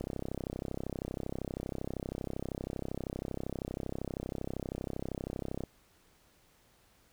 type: click train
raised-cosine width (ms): 2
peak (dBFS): -23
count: 185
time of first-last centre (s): 0.01-5.637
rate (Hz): 32.7
effects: pink hiss -66 dBFS RMS until 7.12 s